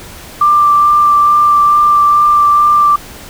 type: tone with vibrato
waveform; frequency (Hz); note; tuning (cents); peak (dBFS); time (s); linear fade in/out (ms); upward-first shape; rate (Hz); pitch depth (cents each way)
sine; 1181; D6; +9; -5; 0.41-2.96; 5; sine; 2.3; 11
effects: pink hiss -32 dBFS RMS until 3.29 s